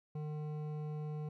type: tone with hard clipping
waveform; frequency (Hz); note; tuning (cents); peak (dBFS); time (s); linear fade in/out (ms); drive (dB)
sine; 151.4; D#3; -47; -40; 0.15-1.29; 5; 11
effects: none